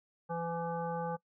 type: harmonic tone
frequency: 168.3 Hz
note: E3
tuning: 36 cents sharp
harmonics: 1 / 3 / 5 / 7 / 9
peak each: -39 / -38 / -38 / -45 / -50 dBFS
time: 0.29-1.17 s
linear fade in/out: 20 ms
effects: noise-tail reverb RT60 0.1 s tail -21 dB re dry